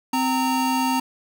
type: tone pair together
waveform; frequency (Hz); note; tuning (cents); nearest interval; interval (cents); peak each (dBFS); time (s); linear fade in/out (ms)
square; 259.3 / 924; C4 / A#5; -15 / -16; octave + minor seventh; 2199; -23; 0.13-1; 5
effects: none